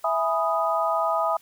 sine chord, E major seventh, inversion none, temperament equal, 659.3 / 830.6 / 987.8 / 1244.5 Hz, E5 / G#5 / B5 / D#6, 0 / 0 / 0 / 0 cents, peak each -25 / -28 / -29 / -25 dBFS, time 0.04-1.37 s, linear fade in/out 5 ms, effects white hiss -56 dBFS RMS until 1.41 s

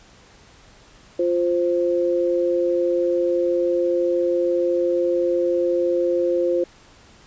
sine tone pair together, 349.2 / 523.2 Hz, F4 / C5, 0 / 0 cents, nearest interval perfect fifth, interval 700 cents, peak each -20 dBFS, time 1.19-6.64 s, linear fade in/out 5 ms, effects pink hiss -50 dBFS RMS until 7.26 s + resampled to 16000 Hz

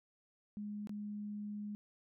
sine tone with dropouts, 207.7 Hz, G#3, in tune, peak -40 dBFS, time 0.57-1.75 s, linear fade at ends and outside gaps 0 ms, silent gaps 0.872-0.894 s, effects none

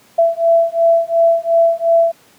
sine beating tone pair, 667 / 669.8 Hz, E5 / E5, +20 / +27 cents, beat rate 2.8 Hz, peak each -13 dBFS, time 0.18-2.12 s, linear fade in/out 10 ms, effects pink hiss -49 dBFS RMS until 2.38 s + high-pass 150 Hz 12 dB/octave

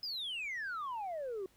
sine exponential sweep, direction down, 5140 to 366 Hz, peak -35 dBFS, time 0.03-1.46 s, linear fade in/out 2 ms, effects tanh soft clip ceiling -35 dBFS + pink hiss -68 dBFS RMS until 1.56 s

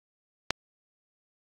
click, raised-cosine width 0.2 ms, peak -6 dBFS, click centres 0.506 s, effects AAC 64 kbps

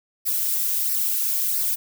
violet noise with flanger, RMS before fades -23 dBFS, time 0.25-1.76 s, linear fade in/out 20 ms, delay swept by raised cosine 0.29 to 2.79 ms, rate 1.5 Hz, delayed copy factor -0.55, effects none

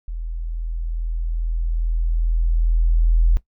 sine tone with level ramp, 41.2 Hz, E1, in tune, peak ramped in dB -25 to -11 dBFS, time 0.08-3.37 s, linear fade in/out 0 ms, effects noise-tail reverb RT60 0.1 s tail -17 dB re dry

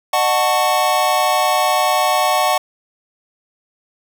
square chord, D# half-diminished seventh, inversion none, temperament equal with one note detuned, 608.4 / 740 / 880 / 1108.7 Hz, D#5 / F#5 / A5 / C#6, -39 / 0 / 0 / 0 cents, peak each -21 / -18 / -22 / -20 dBFS, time 0.13-2.58 s, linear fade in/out 5 ms, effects none

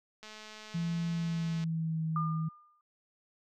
click train, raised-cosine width 0.2 ms, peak -31 dBFS, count 304, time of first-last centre 0.23-1.639 s, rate 215 Hz
sine tone with pitch glide, 168.8 to 159.88 Hz, E3 to D#3, +41 to +47 cents, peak -30 dBFS, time 0.74-2.49 s, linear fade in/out 10 ms, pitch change -94 cents, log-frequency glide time 1.09-2.04 s
sine tone with exponential decay, 1207 Hz, D6, 47 cents sharp, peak -29 dBFS, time 2.16-2.81 s, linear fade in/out 2 ms, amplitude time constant 140 ms
effects none

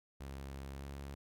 sawtooth tone with pitch glide, 68.2 to 69.55 Hz, C#2 to C#2, -28 to +6 cents, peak -40 dBFS, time 0.2-1.15 s, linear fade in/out 10 ms, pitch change +34 cents, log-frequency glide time 0.77-0.84 s, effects none

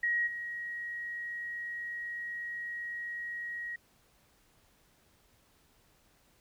sine tone with level steps, 1896 Hz, A#6, 29 cents sharp, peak -27 / -36 dBFS, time 0.03-3.76 s, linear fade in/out 5 ms, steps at 0.26 s, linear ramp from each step 20 ms, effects pink hiss -67 dBFS RMS until 6.4 s

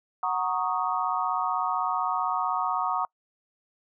sine chord, D# minor seventh, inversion first, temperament equal, 740 / 932.3 / 1108.7 / 1244.5 Hz, F#5 / A#5 / C#6 / D#6, 0 / 0 / 0 / 0 cents, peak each -30 dBFS, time 0.23-3.05 s, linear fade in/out 2 ms, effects noise-tail reverb RT60 0.1 s tail -26 dB re dry

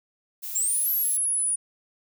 violet noise, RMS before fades -34 dBFS, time 0.42-1.18 s, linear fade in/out 20 ms
sine exponential two-way sweep, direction up then down, 7240 to 11820 to 9570 Hz, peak -22 dBFS, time 0.55-1.56 s, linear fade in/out 10 ms, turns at 0.89 s
effects none

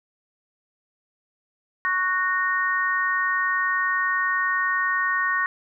sine chord, F# major, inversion second, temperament just, 1110 / 1480 / 1850 Hz, C#6 / F#6 / A#6, +2 / 0 / -14 cents, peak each -25 / -27 / -23 dBFS, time 1.85-5.46 s, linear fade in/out 0 ms, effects none

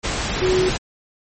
sine tone in noise, 370 Hz, F#4, in tune, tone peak -15 dBFS, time 0.41-0.7 s, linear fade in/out 20 ms, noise pink, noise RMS -23 dBFS, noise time 0.03-0.78 s, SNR +5 dB, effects MP3 32 kbps

